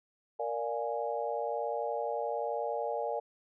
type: chord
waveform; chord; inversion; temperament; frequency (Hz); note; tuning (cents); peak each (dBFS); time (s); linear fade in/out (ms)
sine; Bb dominant seventh; none; equal; 466.2 / 587.3 / 698.5 / 830.6; Bb4 / D5 / F5 / Ab5; 0 / 0 / 0 / 0; -36 / -36 / -38 / -37; 0.39-3.2; 10
effects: none